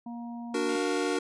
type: harmonic tone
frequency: 236.2 Hz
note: A#3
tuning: 23 cents sharp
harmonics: 1 / 3 / 4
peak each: -36 / -46 / -48 dBFS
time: 0.06-0.76 s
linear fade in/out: 5 ms
type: chord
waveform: square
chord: D augmented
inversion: none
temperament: equal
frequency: 293.7 / 370 / 466.2 Hz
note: D4 / F#4 / A#4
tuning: 0 / 0 / 0 cents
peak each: -32 dBFS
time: 0.54-1.19 s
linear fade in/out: 5 ms
type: tone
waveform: sawtooth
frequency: 709 Hz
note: F5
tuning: 26 cents sharp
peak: -33 dBFS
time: 0.69-1.17 s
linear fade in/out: 2 ms
effects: resampled to 22050 Hz